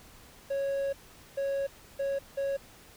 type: tone bursts at uneven times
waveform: triangle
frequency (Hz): 552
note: C#5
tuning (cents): -7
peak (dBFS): -26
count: 4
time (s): 0.5-0.93 / 1.37-1.67 / 1.99-2.19 / 2.37-2.57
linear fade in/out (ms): 10
effects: pink hiss -54 dBFS RMS until 2.96 s